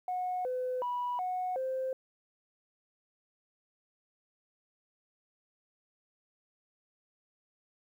sine tone with pitch steps, 730 / 506 / 979 / 734 / 522 Hz, F#5 / B4 / B5 / F#5 / C5, -24 / +42 / -15 / -14 / -4 cents, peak -30 dBFS, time 0.08-1.93 s, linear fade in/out 2 ms, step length 370 ms, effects tanh soft clip ceiling -27 dBFS + 11-bit

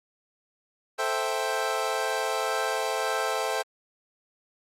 25% pulse chord, A minor seventh, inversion none, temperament equal, 440 / 523.3 / 659.3 / 784 Hz, A4 / C5 / E5 / G5, 0 / 0 / 0 / 0 cents, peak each -28 dBFS, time 0.98-3.63 s, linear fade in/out 20 ms, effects low-pass 12000 Hz 12 dB/octave + Opus 48 kbps

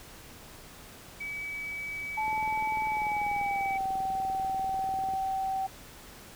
sine tone, 2285 Hz, D7, 48 cents flat, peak -34 dBFS, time 1.2-3.78 s, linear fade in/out 10 ms
sine tone with pitch glide, 868 to 768.8 Hz, A5 to G5, -24 to -34 cents, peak -28 dBFS, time 2.17-5.67 s, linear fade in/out 10 ms, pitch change -210 cents, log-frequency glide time 2.86-3.84 s
click train, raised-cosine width 2 ms, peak -31 dBFS, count 59, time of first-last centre 2.28-5.137 s, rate 20.3 Hz
effects pink hiss -49 dBFS RMS until 6.35 s

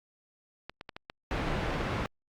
clicks, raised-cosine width 0.3 ms, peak -24 dBFS, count 11, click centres 0.696 / 0.811 / 0.892 / 0.965 / 1.099 / 1.377 / 1.484 / 1.609 / 1.706 / 1.741 / 1.809 s
pink low-pass noise, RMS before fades -32 dBFS, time 1.31-2.06 s, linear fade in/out 0 ms, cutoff 2300 Hz, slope 12 dB/octave
effects Opus 48 kbps

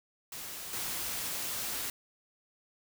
white noise with level steps, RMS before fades -42 / -36 dBFS, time 0.32-1.9 s, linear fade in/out 2 ms, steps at 0.73 s, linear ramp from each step 2 ms, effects none

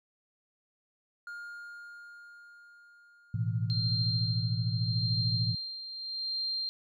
triangle tone with exponential decay, 1415 Hz, F6, 22 cents sharp, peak -37 dBFS, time 1.27-5.32 s, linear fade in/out 2 ms, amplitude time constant 880 ms
sine chord, A suspended second, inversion none, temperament equal, 110 / 123.47 / 164.81 Hz, A2 / B2 / E3, 0 / 0 / 0 cents, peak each -30 / -33 / -36 dBFS, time 3.34-5.55 s, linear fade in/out 5 ms
sine tone with tremolo, 4177 Hz, C8, 4 cents flat, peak -30 dBFS, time 3.7-6.69 s, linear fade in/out 0 ms, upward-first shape sine, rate 0.81 Hz, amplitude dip 65%
effects none

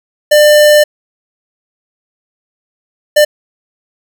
square tone bursts at uneven times, 597 Hz, D5, 28 cents sharp, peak -4 dBFS, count 2, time 0.31-0.84 / 3.16-3.25 s, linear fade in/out 10 ms, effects none

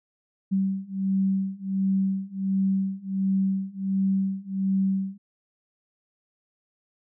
sine beating tone pair, 192.1 / 193.5 Hz, G3 / G3, -35 / -22 cents, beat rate 1.4 Hz, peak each -26 / -25 dBFS, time 0.51-5.18 s, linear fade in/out 20 ms, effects none

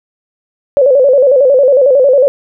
sine tone with vibrato, 537 Hz, C5, 45 cents sharp, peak -4 dBFS, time 0.77-2.28 s, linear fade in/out 0 ms, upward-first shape square, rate 11 Hz, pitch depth 96 cents each way, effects none

